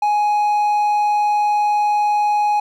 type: tone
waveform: triangle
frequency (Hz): 834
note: G#5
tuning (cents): +7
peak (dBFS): -12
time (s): 0.02-2.6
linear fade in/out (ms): 5
effects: none